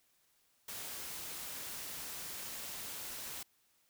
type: noise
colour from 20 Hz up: white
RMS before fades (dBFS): -44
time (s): 0.68-3.43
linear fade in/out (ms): 5
effects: white hiss -73 dBFS RMS until 3.89 s